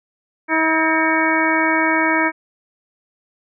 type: harmonic tone with a mistuned harmonic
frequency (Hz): 319.9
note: D#4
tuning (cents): +48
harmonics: 1 / 2 / 3 / 4 / 5 / 6 / 7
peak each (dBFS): -20 / -24 / -21 / -25 / -22 / -23 / -21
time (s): 0.48-2.32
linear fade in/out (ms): 50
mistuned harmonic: 6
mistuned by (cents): -79
effects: none